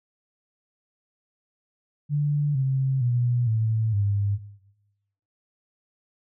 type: tone with pitch steps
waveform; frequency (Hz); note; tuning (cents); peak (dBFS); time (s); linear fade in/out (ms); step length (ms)
sine; 146.3 / 133.39 / 121.61 / 110.87 / 101.09; D3 / C3 / B2 / A2 / G#2; -6 / +34 / -26 / +14 / -46; -20; 2.09-4.39; 50; 460
effects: noise-tail reverb RT60 1.0 s tail -19 dB re dry